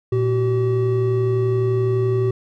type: tone pair together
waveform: triangle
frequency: 116.54 / 381.3 Hz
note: A#2 / G4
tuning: 0 / -48 cents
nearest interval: octave + major sixth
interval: 2052 cents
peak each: -17 dBFS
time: 0.12-2.31 s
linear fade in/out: 5 ms
effects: none